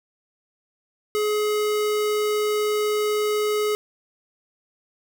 square tone, 422 Hz, G#4, 28 cents sharp, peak -21 dBFS, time 1.15-3.75 s, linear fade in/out 0 ms, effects none

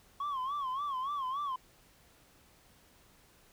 sine tone with vibrato, 1092 Hz, C#6, 26 cents flat, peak -30 dBFS, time 0.2-1.56 s, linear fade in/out 5 ms, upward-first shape sine, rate 3.5 Hz, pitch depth 130 cents each way, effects tanh soft clip ceiling -32 dBFS + pink hiss -63 dBFS RMS until 3.52 s

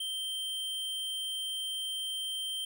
square tone, 3136 Hz, G7, in tune, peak -34 dBFS, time 0-2.65 s, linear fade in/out 5 ms, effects none

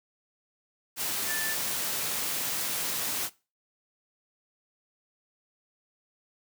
sine tone in noise, 1760 Hz, A6, in tune, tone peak -32 dBFS, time 1.26-1.57 s, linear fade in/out 50 ms, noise white, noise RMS -31 dBFS, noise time 0.96-3.3 s, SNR -4 dB, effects noise-tail reverb RT60 0.3 s tail -20 dB re dry + high-pass 100 Hz 12 dB/octave

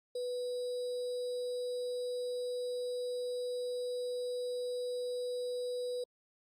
sine tone with sample-and-hold, 493.9 Hz, B4, in tune, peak -34 dBFS, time 0.15-6.04 s, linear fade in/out 5 ms, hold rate 4410 Hz, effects low-pass 9000 Hz 12 dB/octave + Opus 48 kbps

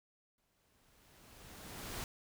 pink noise with exponential growth, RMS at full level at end -41 dBFS, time 0.38-2.04 s, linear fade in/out 1 ms, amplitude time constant 360 ms, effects none

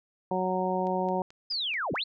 harmonic tone, 185 Hz, F#3, in tune, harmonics 1 / 2 / 3 / 4 / 5, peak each -32 / -32 / -32 / -32 / -32 dBFS, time 0.31-1.22 s, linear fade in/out 2 ms
click train, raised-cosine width 0.2 ms, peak -34 dBFS, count 6, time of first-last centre 0.87-1.957 s, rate 4.6 Hz
sine linear two-way sweep, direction down then up, 5100 to 108.7 to 4465 Hz, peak -28 dBFS, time 1.5-2.04 s, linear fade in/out 10 ms, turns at 1.93 s
effects none

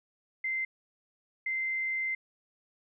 sine tone bursts at uneven times, 2079 Hz, C7, 12 cents flat, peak -29 dBFS, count 2, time 0.44-0.65 / 1.46-2.15 s, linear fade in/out 5 ms, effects none

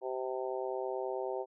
harmonic tone, 129.3 Hz, C3, 20 cents flat, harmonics 3 / 4 / 5 / 6 / 7, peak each -37 / -39 / -41 / -43 / -44 dBFS, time 0.01-1.46 s, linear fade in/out 50 ms, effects none

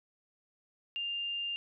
sine tone, 2800 Hz, F7, 4 cents sharp, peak -33 dBFS, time 0.96-1.56 s, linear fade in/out 0 ms, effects none

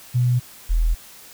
sine tone pair in turn, 123.47 / 40.89 Hz, B2 / E1, 0 / -13 cents, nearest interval octave + perfect fifth, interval 1913 cents, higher first, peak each -15 dBFS, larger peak neither, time 0.14-0.4 / 0.69-0.95 s, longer neither, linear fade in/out 20 ms, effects white hiss -44 dBFS RMS until 1.33 s

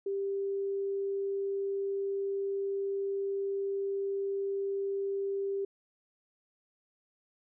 sine tone, 394.6 Hz, G4, 11 cents sharp, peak -30 dBFS, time 0.06-5.65 s, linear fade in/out 5 ms, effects none

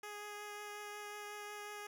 10% pulse tone with vibrato, 415.3 Hz, G#4, in tune, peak -37 dBFS, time 0.03-1.87 s, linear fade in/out 5 ms, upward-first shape triangle, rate 5.5 Hz, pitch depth 12 cents each way, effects none

